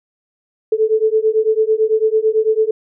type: beating tone pair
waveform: sine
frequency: 433.2 / 442.2 Hz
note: A4 / A4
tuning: -27 / +9 cents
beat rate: 9 Hz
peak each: -15 dBFS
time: 0.72-2.71 s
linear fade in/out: 5 ms
effects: none